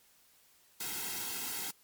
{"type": "noise with comb filter", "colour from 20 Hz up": "white", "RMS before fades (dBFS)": -38, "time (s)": [0.8, 1.71], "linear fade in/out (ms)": 5, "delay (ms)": 1.7, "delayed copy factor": -0.85, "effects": ["white hiss -65 dBFS RMS until 1.83 s", "MP3 96 kbps"]}